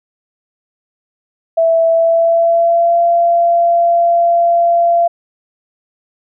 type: tone with pitch glide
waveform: sine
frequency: 659.3 to 684.9 Hz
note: E5 to F5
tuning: 0 to -34 cents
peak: -8 dBFS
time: 1.57-5.08 s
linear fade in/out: 10 ms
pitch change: +66 cents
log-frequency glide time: 1.89-3 s
effects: none